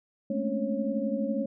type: tone cluster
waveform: sine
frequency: 212.4 / 224.3 / 264.7 / 282.6 / 549 Hz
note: G#3 / A3 / C4 / C#4 / C#5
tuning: +39 / +34 / +20 / +34 / -17 cents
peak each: -32 / -32 / -36 / -34 / -32 dBFS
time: 0.3-1.46 s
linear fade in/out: 5 ms
effects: none